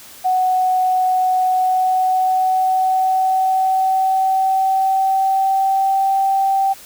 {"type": "tone with pitch glide", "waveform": "sine", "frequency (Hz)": [742, 778], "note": ["F#5", "G5"], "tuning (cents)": [5, -13], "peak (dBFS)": -13, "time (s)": [0.24, 6.74], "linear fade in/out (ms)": 20, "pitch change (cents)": 82, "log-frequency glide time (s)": [1.45, 6.14], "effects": ["white hiss -40 dBFS RMS until 6.85 s"]}